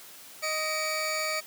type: tone pair together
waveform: 20% pulse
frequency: 624 / 2289 Hz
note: D#5 / D7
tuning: +5 / -45 cents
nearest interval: octave + major seventh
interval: 2250 cents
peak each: -26 dBFS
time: 0.42-1.41 s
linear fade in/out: 20 ms
effects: white hiss -48 dBFS RMS until 1.46 s + high-pass 150 Hz 12 dB/octave